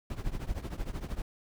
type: noise with tremolo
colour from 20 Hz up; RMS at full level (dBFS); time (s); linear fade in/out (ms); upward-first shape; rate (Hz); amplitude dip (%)
brown; -32; 0.1-1.22; 2; triangle; 13; 90
effects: none